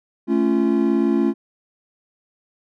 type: chord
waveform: triangle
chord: A augmented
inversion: none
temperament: equal with one note detuned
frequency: 220 / 277.2 / 343.6 Hz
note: A3 / C#4 / E#4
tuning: 0 / 0 / -28 cents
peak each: -18 dBFS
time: 0.27-1.34 s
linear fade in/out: 50 ms
effects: none